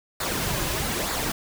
pink noise with flanger, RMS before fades -27 dBFS, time 0.2-1.32 s, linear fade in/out 5 ms, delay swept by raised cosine 0.33 to 4.53 ms, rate 1.1 Hz, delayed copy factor -0.5, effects none

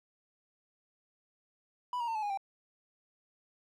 triangle tone with pitch steps, 987.8 / 943.7 / 901.6 / 861.4 / 823 / 786.3 Hz, B5 / A#5 / A5 / A5 / G#5 / G5, 0 / +21 / +42 / -37 / -16 / +5 cents, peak -30 dBFS, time 1.93-2.374 s, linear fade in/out 2 ms, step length 74 ms, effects none

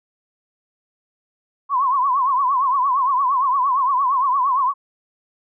sine tone with vibrato, 1059 Hz, C6, 21 cents sharp, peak -15 dBFS, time 1.69-4.74 s, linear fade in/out 50 ms, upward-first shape triangle, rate 8.7 Hz, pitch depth 150 cents each way, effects none

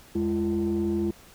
sine tone cluster, 84.8 / 206.2 / 340.6 Hz, E2 / G#3 / F4, +50 / -12 / -43 cents, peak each -32 / -26 / -24 dBFS, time 0.15-1.11 s, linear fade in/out 5 ms, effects tanh soft clip ceiling -19 dBFS + pink hiss -52 dBFS RMS until 1.34 s

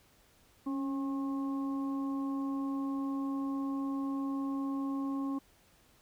harmonic tone with a mistuned harmonic, 270 Hz, C#4, 45 cents flat, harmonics 1 / 2 / 3 / 4, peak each -32 / -50 / -50 / -44 dBFS, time 0.66-5.39 s, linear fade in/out 10 ms, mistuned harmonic 1, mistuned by +34 cents, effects pink hiss -65 dBFS RMS until 6.01 s

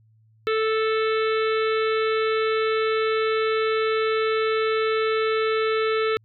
harmonic tone, 440 Hz, A4, in tune, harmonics 1 / 3 / 4 / 5 / 6 / 7 / 8 / 9, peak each -21 / -27 / -34 / -33 / -36 / -40 / -39 / -38 dBFS, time 0.47-6.17 s, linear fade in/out 0 ms, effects added 110 Hz sine -55 dBFS peak until 6.24 s

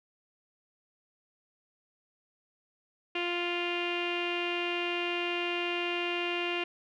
sawtooth tone with low-pass filter, 349.2 Hz, F4, in tune, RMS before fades -32 dBFS, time 3.15-6.64 s, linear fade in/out 5 ms, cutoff 2700 Hz, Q 7.9, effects none

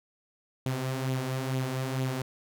sawtooth tone with flanger, 130.81 Hz, C3, in tune, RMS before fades -31 dBFS, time 0.66-2.22 s, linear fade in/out 2 ms, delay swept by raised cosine 0.28 to 6.08 ms, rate 2.2 Hz, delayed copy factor +0.5, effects none

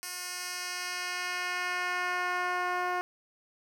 10% pulse tone with band-pass filter sweep, 359.5 Hz, F#4, 50 cents flat, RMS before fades -33 dBFS, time 0.03-3.01 s, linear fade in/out 0 ms, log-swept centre 8800 to 770 Hz, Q 0.77, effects 9-bit

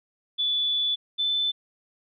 sine tone pair in turn, 3461 / 3519 Hz, A7 / A7, -29 / 0 cents, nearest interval unison, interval 29 cents, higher second, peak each -22 dBFS, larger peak neither, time 0.38-0.96 / 1.18-1.52 s, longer first, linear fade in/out 20 ms, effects none

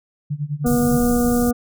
sine tone with tremolo, 146.83 Hz, D3, in tune, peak -19 dBFS, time 0.3-1.02 s, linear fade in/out 10 ms, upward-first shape sine, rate 9.7 Hz, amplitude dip 90%
harmonic tone, 241.4 Hz, B3, 39 cents flat, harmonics 1 / 2 / 3 / 5 / 6, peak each -16 / -22 / -28 / -33 / -37 dBFS, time 0.64-1.53 s, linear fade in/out 20 ms
pink band-stop noise, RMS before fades -26 dBFS, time 0.66-1.51 s, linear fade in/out 5 ms, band 210 to 6700 Hz, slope 24 dB/octave
effects none

